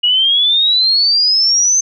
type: exponential sweep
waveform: sine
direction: up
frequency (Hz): 2886 to 6280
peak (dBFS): -9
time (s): 0.03-1.81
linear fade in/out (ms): 10
effects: none